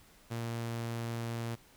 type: tone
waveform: sawtooth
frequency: 116.3 Hz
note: A#2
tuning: 4 cents flat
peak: -31 dBFS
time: 0.3-1.56 s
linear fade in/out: 20 ms
effects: pink hiss -61 dBFS RMS until 1.76 s